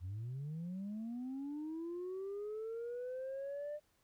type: linear sweep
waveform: sine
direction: up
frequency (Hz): 84.3 to 601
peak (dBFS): -38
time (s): 0-3.8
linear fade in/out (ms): 50
effects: tanh soft clip ceiling -38 dBFS + pink hiss -75 dBFS RMS until 4.03 s